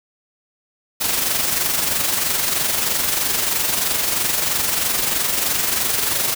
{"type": "noise with amplitude modulation", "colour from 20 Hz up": "white", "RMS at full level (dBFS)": -18, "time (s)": [1, 6.35], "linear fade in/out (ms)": 20, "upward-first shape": "sine", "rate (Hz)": 23.1, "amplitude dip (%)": 45, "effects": []}